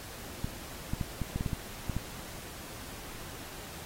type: clicks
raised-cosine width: 5 ms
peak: -19 dBFS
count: 10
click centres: 0.445 / 0.935 / 1.012 / 1.217 / 1.36 / 1.409 / 1.462 / 1.532 / 1.897 / 1.966 s
effects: pink hiss -45 dBFS RMS until 3.85 s + AAC 48 kbps